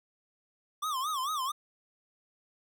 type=tone with vibrato; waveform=square; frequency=1140 Hz; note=C#6; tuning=48 cents sharp; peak=-31 dBFS; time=0.82-1.52 s; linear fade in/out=10 ms; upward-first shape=sine; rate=4.5 Hz; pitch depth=190 cents each way; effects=none